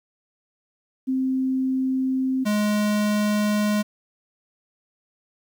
sine / square tone pair in turn, 261.6 / 209.3 Hz, C4 / G#3, 0 / +14 cents, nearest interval major third, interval 386 cents, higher first, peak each -20 dBFS, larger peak neither, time 1.07-2.45 / 2.45-3.83 s, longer neither, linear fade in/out 20 ms, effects 10-bit

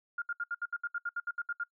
sine tone bursts, 1411 Hz, F6, 17 cents sharp, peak -31 dBFS, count 14, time 0.18-1.637 s, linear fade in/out 5 ms, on 40 ms, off 69 ms, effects noise-tail reverb RT60 0.1 s tail -24 dB re dry

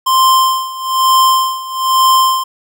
square tone with tremolo, 1046.5 Hz, C6, in tune, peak -7 dBFS, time 0.06-2.44 s, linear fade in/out 10 ms, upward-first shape sine, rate 1.1 Hz, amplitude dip 85%, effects none

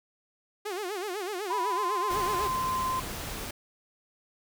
sawtooth tone with vibrato, 388.9 Hz, G4, 14 cents flat, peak -28 dBFS, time 0.65-2.48 s, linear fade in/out 10 ms, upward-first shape sine, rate 8 Hz, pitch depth 180 cents each way
sine tone with pitch glide, 987.8 to 1036.3 Hz, B5 to C6, 0 to -17 cents, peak -27 dBFS, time 1.5-3 s, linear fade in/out 5 ms, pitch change +83 cents, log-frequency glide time 1.67-1.82 s
pink noise, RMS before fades -37 dBFS, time 2.1-3.51 s, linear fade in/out 5 ms
effects none

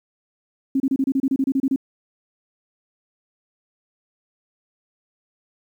sine tone bursts, 269 Hz, C4, 48 cents sharp, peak -16 dBFS, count 13, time 0.75-1.761 s, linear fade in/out 5 ms, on 51 ms, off 29 ms, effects 9-bit

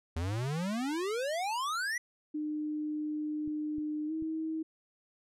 square exponential sweep, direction up, 78.5 to 2000 Hz, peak -32 dBFS, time 0.16-1.98 s, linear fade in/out 5 ms
sine tone with pitch glide, 303 to 318.4 Hz, D#4 to D#4, -46 to +40 cents, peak -32 dBFS, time 2.34-4.63 s, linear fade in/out 10 ms, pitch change +86 cents, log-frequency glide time 4.07-4.12 s
clicks, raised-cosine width 5 ms, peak -37 dBFS, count 3, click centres 3.477 / 3.783 / 4.224 s
effects low-pass 10000 Hz 12 dB/octave

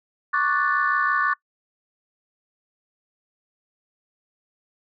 sine chord, D major seventh, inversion third, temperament equal, 1108.7 / 1174.7 / 1480 / 1760 Hz, C#6 / D6 / F#6 / A6, 0 / 0 / 0 / 0 cents, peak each -24 dBFS, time 0.33-1.34 s, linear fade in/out 10 ms, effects noise-tail reverb RT60 0.1 s tail -23 dB re dry + tanh soft clip ceiling -9 dBFS

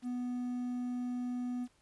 triangle tone with quantisation, 246.9 Hz, B3, in tune, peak -32 dBFS, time 0.02-1.68 s, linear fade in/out 50 ms, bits 10, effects pink hiss -70 dBFS RMS until 1.81 s + resampled to 24000 Hz

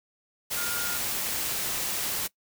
sine tone in noise, 1416 Hz, F6, 23 cents sharp, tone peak -34 dBFS, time 0.56-0.98 s, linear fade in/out 20 ms, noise white, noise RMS -30 dBFS, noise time 0.5-2.28 s, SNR -7 dB, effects noise-tail reverb RT60 0.1 s tail -21 dB re dry

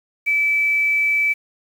sine tone with quantisation, 2309 Hz, D7, 30 cents flat, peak -15 dBFS, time 0.26-1.34 s, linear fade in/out 20 ms, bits 7, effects none

